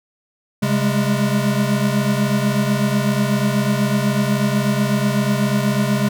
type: tone cluster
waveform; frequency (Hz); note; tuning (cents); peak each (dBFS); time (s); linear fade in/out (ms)
square; 134.8 / 202 / 210.1; C#3 / G#3 / G#3; -48 / -48 / +20; -21; 0.62-6.09; 10
effects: none